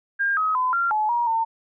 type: tone with pitch steps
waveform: sine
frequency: 1607 / 1270 / 1014 / 1381 / 856 / 951 / 904 Hz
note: G6 / D#6 / B5 / F6 / A5 / A#5 / A5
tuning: +43 / +35 / +45 / -20 / -48 / +34 / +47 cents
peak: -19 dBFS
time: 0.19-1.45 s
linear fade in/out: 20 ms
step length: 180 ms
effects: none